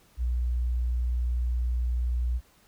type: tone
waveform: sine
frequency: 60.6 Hz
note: B1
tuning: 32 cents flat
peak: -24 dBFS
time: 0.17-2.41 s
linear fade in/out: 50 ms
effects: pink hiss -61 dBFS RMS until 2.67 s